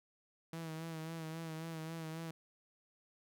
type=tone with vibrato; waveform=sawtooth; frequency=161.8 Hz; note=E3; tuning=32 cents flat; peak=-38 dBFS; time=0.53-2.31 s; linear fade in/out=2 ms; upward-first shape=sine; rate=3.7 Hz; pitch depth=40 cents each way; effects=none